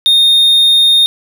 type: tone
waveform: triangle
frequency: 3680 Hz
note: A#7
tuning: 23 cents flat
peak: -4 dBFS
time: 0.06-1.06 s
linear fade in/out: 0 ms
effects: none